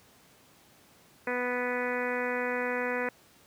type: harmonic tone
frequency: 247.2 Hz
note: B3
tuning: 2 cents sharp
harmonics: 1 / 2 / 3 / 4 / 5 / 6 / 7 / 8 / 9 / 10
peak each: -37 / -32 / -41 / -38 / -44 / -38 / -38 / -37 / -44 / -43 dBFS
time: 1.27-3.09 s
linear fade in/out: 2 ms
effects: pink hiss -59 dBFS RMS until 3.46 s + high-pass 100 Hz 12 dB/octave